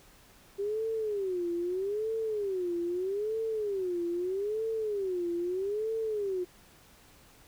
sine tone with vibrato, 392 Hz, G4, in tune, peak -29 dBFS, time 0.58-6.45 s, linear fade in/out 20 ms, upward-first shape sine, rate 0.79 Hz, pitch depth 230 cents each way, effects pink hiss -58 dBFS RMS until 7.47 s

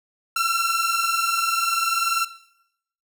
sawtooth tone pair together, 1345.6 / 1366 Hz, E6 / F6, +35 / -39 cents, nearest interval unison, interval 26 cents, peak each -19 dBFS, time 0.36-2.25 s, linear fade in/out 5 ms, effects noise-tail reverb RT60 0.8 s tail -18 dB re dry

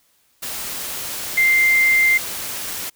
sine tone in noise, 2093 Hz, C7, in tune, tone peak -12 dBFS, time 1.37-2.18 s, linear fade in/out 10 ms, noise white, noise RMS -28 dBFS, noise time 0.42-2.9 s, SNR +13 dB, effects white hiss -61 dBFS RMS until 2.95 s

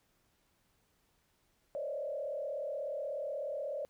sine tone with frequency modulation, 578 Hz, D5, 28 cents flat, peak -35 dBFS, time 1.75-3.85 s, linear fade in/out 0 ms, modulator 36.5 Hz, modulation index 1.4, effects pink hiss -74 dBFS RMS until 3.89 s

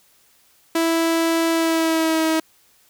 sawtooth tone with pitch glide, 329.6 to 319.7 Hz, E4 to D#4, 0 to +47 cents, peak -13 dBFS, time 0.75-2.4 s, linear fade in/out 5 ms, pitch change -53 cents, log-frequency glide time 1.51-2.24 s, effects white hiss -57 dBFS RMS until 2.89 s

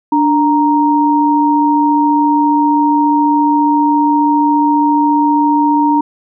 sine tone pair together, 293.9 / 933 Hz, D4 / A#5, +1 / +1 cents, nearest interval octave + minor sixth, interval 2000 cents, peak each -11 dBFS, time 0.12-6.01 s, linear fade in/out 5 ms, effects none

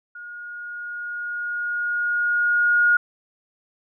sine tone with level ramp, 1435 Hz, F6, 47 cents sharp, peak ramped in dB -35 to -13 dBFS, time 0.15-2.97 s, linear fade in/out 5 ms, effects none

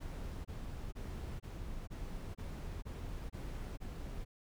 brown noise bursts, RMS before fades -43 dBFS, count 9, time 0-4.25 s, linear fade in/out 20 ms, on 450 ms, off 25 ms, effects none

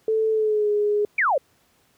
sine tone with pitch glide, 440 to 415.8 Hz, A4 to G#4, 0 to +2 cents, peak -18 dBFS, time 0.08-1.05 s, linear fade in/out 2 ms, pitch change -98 cents, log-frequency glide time 0.31-0.7 s
sine exponential sweep, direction down, 2442 to 493.9 Hz, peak -17 dBFS, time 1.18-1.38 s, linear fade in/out 5 ms
effects pink hiss -62 dBFS RMS until 1.97 s + high-pass 80 Hz 12 dB/octave

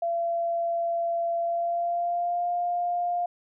sine tone with pitch glide, 680 to 703.2 Hz, F5 to F5, -46 to +12 cents, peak -24 dBFS, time 0.02-3.26 s, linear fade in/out 5 ms, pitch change +58 cents, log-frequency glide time 1.38-2.48 s, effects none

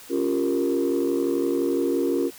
sine chord, G half-diminished seventh, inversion second, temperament equal with one note detuned, 277.2 / 349.2 / 395 / 466.2 Hz, Db4 / F4 / G4 / Bb4, 0 / 0 / +13 / 0 cents, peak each -24 / -23 / -28 / -26 dBFS, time 0.09-2.31 s, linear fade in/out 50 ms, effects tanh soft clip ceiling -15 dBFS + white hiss -45 dBFS RMS until 2.38 s

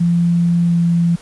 sine tone with pitch glide, 171.5 to 170.22 Hz, F3 to F3, -31 to -44 cents, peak -11 dBFS, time 0-1.16 s, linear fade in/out 10 ms, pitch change -13 cents, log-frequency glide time 0.67-0.75 s, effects pink hiss -42 dBFS RMS until 1.21 s + resampled to 24000 Hz

